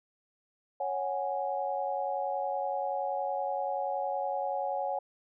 sine chord, C# suspended fourth, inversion none, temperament equal, 554.4 / 740 / 830.6 Hz, C#5 / F#5 / G#5, 0 / 0 / 0 cents, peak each -34 dBFS, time 0.8-4.99 s, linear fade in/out 5 ms, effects none

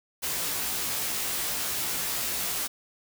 white noise with comb filter, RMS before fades -30 dBFS, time 0.22-2.68 s, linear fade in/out 20 ms, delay 17 ms, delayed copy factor +0.95, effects none

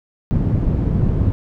white low-pass noise, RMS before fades -17 dBFS, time 0.31-1.32 s, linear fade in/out 0 ms, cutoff 140 Hz, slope 12 dB/octave, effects none

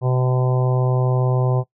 harmonic tone, 127.3 Hz, C3, 47 cents flat, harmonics 1 / 3 / 4 / 5 / 6 / 7 / 8, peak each -16 / -26 / -28 / -30 / -32 / -33 / -34 dBFS, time 0.01-1.64 s, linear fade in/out 50 ms, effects noise-tail reverb RT60 0.1 s tail -19 dB re dry

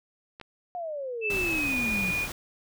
clicks, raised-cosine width 0.3 ms, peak -26 dBFS, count 2, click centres 0.399 / 0.413 s
sine exponential sweep, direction down, 726 to 177.4 Hz, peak -31 dBFS, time 0.75-2.11 s, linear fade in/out 0 ms
sine tone with pitch glide, 2637 to 2446 Hz, E7 to D#7, 0 to -30 cents, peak -26 dBFS, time 1.21-2.28 s, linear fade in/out 50 ms, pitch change -130 cents, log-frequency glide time 1.42-1.79 s
pink noise, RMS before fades -36 dBFS, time 1.3-2.32 s, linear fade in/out 2 ms
effects none

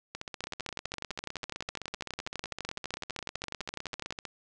two click trains, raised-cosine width 0.2 ms, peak -20 / -17 dBFS, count 65 / 45, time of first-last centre 0.15-4.253 / 0.44-4.107 s, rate 15.6 / 12 Hz, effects resampled to 24000 Hz + 9-bit

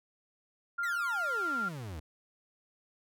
sine tone with pitch glide, 1396.9 to 1388.1 Hz, F6 to F6, 0 to -11 cents, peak -30 dBFS, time 0.78-1.69 s, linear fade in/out 10 ms, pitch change -11 cents, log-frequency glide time 1.22-1.44 s
40% pulse exponential sweep, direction down, 2093 to 72.1 Hz, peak -38 dBFS, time 0.83-2 s, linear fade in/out 5 ms
effects none

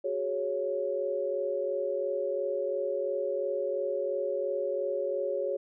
sine chord, F# suspended second, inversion none, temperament equal with one note detuned, 372.4 / 415.3 / 554.4 Hz, F#4 / G#4 / C#5, +11 / 0 / 0 cents, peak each -35 / -34 / -30 dBFS, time 0.04-5.57 s, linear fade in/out 10 ms, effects none

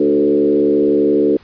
sine tone with frequency modulation, 370 Hz, F#4, in tune, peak -10 dBFS, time 0-1.37 s, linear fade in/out 5 ms, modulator 71.7 Hz, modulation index 1.5, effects pink hiss -47 dBFS RMS until 1.43 s + resampled to 11025 Hz

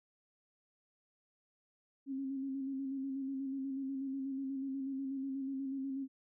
sine tone with vibrato, 270 Hz, C#4, 45 cents flat, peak -36 dBFS, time 2.06-6.08 s, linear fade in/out 50 ms, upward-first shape square, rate 8.2 Hz, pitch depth 28 cents each way, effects none

